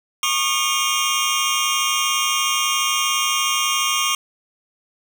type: tone cluster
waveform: 25% pulse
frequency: 1095 / 1212 / 2832 / 3193 Hz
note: C#6 / D#6 / F7 / G7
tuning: -22 / -46 / +23 / +31 cents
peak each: -20 dBFS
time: 0.23-4.15 s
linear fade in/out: 2 ms
effects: none